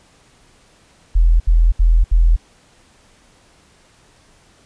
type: tone bursts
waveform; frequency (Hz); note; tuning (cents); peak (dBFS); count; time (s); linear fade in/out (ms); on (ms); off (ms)
sine; 41.41; E1; +9; -8; 4; 1.15-2.363; 10; 250; 71
effects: pink hiss -52 dBFS RMS until 4.65 s + resampled to 22050 Hz